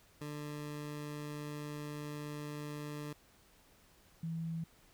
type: tone pair in turn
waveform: 20% pulse / sine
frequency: 148.2 / 164.23 Hz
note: D3 / E3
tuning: +16 / -6 cents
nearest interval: major second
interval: 178 cents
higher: second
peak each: -36 / -36 dBFS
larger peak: neither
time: 0.21-3.13 / 4.23-4.64 s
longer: first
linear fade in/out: 5 ms
effects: pink hiss -65 dBFS RMS until 4.93 s